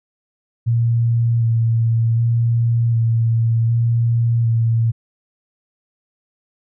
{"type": "tone with vibrato", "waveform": "sine", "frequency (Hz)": 115.7, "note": "A#2", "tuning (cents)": -13, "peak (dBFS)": -13, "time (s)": [0.66, 4.92], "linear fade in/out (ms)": 20, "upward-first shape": "square", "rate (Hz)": 0.66, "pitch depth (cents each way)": 17, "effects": []}